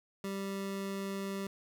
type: tone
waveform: 25% pulse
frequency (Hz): 196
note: G3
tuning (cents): 0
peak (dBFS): -32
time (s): 0.24-1.47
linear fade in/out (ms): 2
effects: none